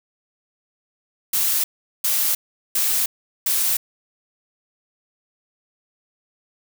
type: noise bursts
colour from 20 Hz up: blue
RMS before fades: -20 dBFS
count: 4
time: 1.33-3.77 s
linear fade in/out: 5 ms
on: 310 ms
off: 400 ms
effects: none